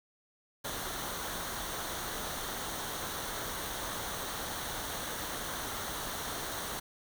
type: noise with comb filter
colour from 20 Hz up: pink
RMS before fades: -38 dBFS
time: 0.64-6.8 s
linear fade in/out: 10 ms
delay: 0.4 ms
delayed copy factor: -0.55
effects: none